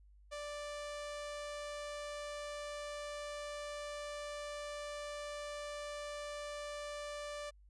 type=tone; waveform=sawtooth; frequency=587.3 Hz; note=D5; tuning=in tune; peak=-38 dBFS; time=0.31-7.51 s; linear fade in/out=20 ms; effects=added 50 Hz sine -59 dBFS peak until 7.69 s + resampled to 22050 Hz